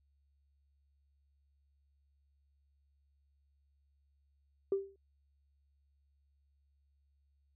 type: tone with exponential decay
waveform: sine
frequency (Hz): 392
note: G4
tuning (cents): 0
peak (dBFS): -25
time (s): 4.72-4.96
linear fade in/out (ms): 2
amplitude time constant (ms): 52
effects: tanh soft clip ceiling -23 dBFS + added 70 Hz sine -70 dBFS peak until 7.55 s